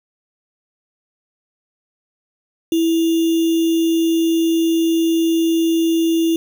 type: tone with sample-and-hold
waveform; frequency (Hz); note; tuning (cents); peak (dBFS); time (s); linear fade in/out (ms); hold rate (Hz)
sine; 329.6; E4; 0; -13; 2.72-6.36; 2; 3150
effects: none